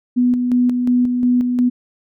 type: tone with tremolo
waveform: sine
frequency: 246.9 Hz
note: B3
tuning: in tune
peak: -11 dBFS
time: 0.16-1.7 s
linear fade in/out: 20 ms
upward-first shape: square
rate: 2.8 Hz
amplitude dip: 40%
effects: none